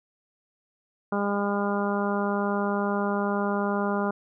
harmonic tone, 202.3 Hz, G#3, 45 cents flat, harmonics 1 / 2 / 3 / 4 / 5 / 6 / 7, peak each -27 / -30 / -32 / -33 / -34 / -35 / -35 dBFS, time 1.12-4.11 s, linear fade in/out 5 ms, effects none

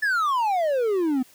triangle exponential sweep, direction down, 1770 to 246.9 Hz, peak -18 dBFS, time 0.02-1.23 s, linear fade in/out 10 ms, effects white hiss -54 dBFS RMS until 1.34 s

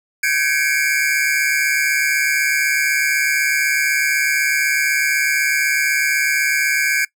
square tone cluster, 1548 / 1664 / 2192 / 2340 Hz, G6 / G#6 / C#7 / D7, -22 / +3 / -20 / -7 cents, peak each -22 dBFS, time 0.23-7.05 s, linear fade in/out 5 ms, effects noise-tail reverb RT60 0.1 s tail -22 dB re dry

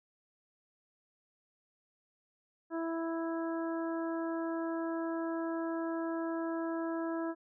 harmonic tone, 329.6 Hz, E4, in tune, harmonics 1 / 2 / 3 / 4 / 5, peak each -34 / -40 / -44 / -46 / -48 dBFS, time 2.7-7.35 s, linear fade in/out 50 ms, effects none

